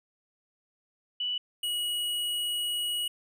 sine / square tone pair in turn, 2960 / 2911 Hz, F#7 / F#7, 0 / -29 cents, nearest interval unison, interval 29 cents, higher first, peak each -28 / -29 dBFS, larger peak first, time 1.2-1.38 / 1.63-3.08 s, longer second, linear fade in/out 5 ms, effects none

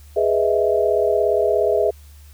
sine chord, E major seventh, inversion first, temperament equal, 415.3 / 493.9 / 622.3 / 659.3 Hz, G#4 / B4 / D#5 / E5, 0 / 0 / 0 / 0 cents, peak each -19 / -22 / -22 / -20 dBFS, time 0.16-1.91 s, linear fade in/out 10 ms, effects added 73 Hz sine -41 dBFS peak until 2.33 s + white hiss -53 dBFS RMS until 2.33 s

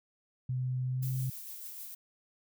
sine tone with pitch glide, 127.5 to 130.33 Hz, C3 to C3, -44 to -6 cents, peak -30 dBFS, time 0.49-1.3 s, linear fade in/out 5 ms, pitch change +38 cents, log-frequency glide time 0.86-1.14 s
violet noise with tremolo, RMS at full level -43 dBFS, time 1.02-1.95 s, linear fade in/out 10 ms, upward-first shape sine, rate 6.6 Hz, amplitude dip 30%
effects none

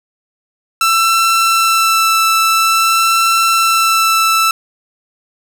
sawtooth tone with vibrato, 1332 Hz, E6, 18 cents sharp, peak -6 dBFS, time 0.81-4.51 s, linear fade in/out 2 ms, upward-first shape sine, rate 0.49 Hz, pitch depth 12 cents each way, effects none

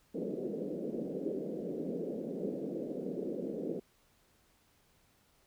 white band-pass noise, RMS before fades -38 dBFS, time 0.14-3.8 s, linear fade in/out 10 ms, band 170 to 520 Hz, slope 48 dB/octave, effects pink hiss -69 dBFS RMS until 5.46 s

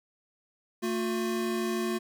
square tone pair together, 225.2 / 357.8 Hz, A3 / F4, +40 / +42 cents, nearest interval minor sixth, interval 802 cents, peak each -32 / -31 dBFS, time 0.82-1.99 s, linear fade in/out 20 ms, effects 11-bit

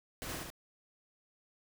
pink noise with echo, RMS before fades -42 dBFS, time 0.22-0.36 s, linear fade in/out 0 ms, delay 71 ms, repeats 2, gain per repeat -2 dB, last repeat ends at 0.502 s, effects none

